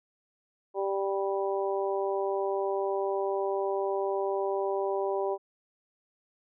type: harmonic tone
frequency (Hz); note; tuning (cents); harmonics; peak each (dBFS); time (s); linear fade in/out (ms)
196; G3; 0; 2 / 3 / 4 / 5; -29 / -33 / -35 / -37; 0.74-5.38; 50
effects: none